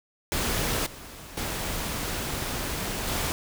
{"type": "noise with level steps", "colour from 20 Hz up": "pink", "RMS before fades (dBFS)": [-27, -43, -31, -28], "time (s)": [0.32, 3.32], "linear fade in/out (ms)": 0, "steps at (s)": [0.86, 1.37, 3.07], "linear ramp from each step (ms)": 5, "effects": []}